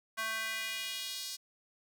square tone with high-pass filter sweep, 221.7 Hz, A3, 13 cents sharp, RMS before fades -38 dBFS, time 0.17-1.37 s, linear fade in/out 20 ms, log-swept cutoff 1300 to 4900 Hz, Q 1.9, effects none

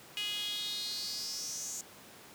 sawtooth tone with high-pass filter sweep, 415.5 Hz, G#4, 1 cent sharp, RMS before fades -38 dBFS, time 0.17-1.81 s, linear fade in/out 0 ms, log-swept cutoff 2800 to 6900 Hz, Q 6.7, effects pink hiss -53 dBFS RMS until 2.34 s + high-pass 150 Hz 12 dB/octave

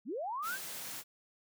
sine linear sweep, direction up, 180.2 to 1661.2 Hz, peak -35 dBFS, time 0.05-0.59 s, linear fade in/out 50 ms
white high-pass noise, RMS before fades -43 dBFS, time 0.42-1.04 s, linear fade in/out 50 ms, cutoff 110 Hz, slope 48 dB/octave
effects none

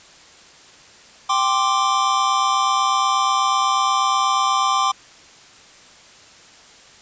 square chord, G suspended fourth, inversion none, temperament equal, 784 / 1046.5 / 1174.7 Hz, G5 / C6 / D6, 0 / 0 / 0 cents, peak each -24 / -21 / -20 dBFS, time 1.29-4.92 s, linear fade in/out 10 ms, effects white hiss -46 dBFS RMS until 7.01 s + resampled to 16000 Hz

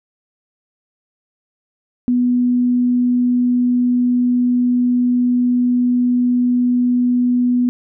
sine tone, 246.2 Hz, B3, 5 cents flat, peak -12 dBFS, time 2.08-7.69 s, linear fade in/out 0 ms, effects none

